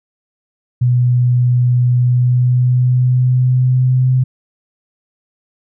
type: tone with pitch glide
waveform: sine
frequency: 123.47 to 128.42 Hz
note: B2 to C3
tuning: 0 to -32 cents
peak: -9 dBFS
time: 0.81-4.24 s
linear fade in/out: 10 ms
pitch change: +68 cents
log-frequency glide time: 1.97-4.13 s
effects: none